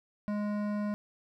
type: tone with hard clipping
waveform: sine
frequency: 207.7 Hz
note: G#3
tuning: in tune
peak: -32 dBFS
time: 0.28-0.94 s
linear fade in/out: 0 ms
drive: 14 dB
effects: none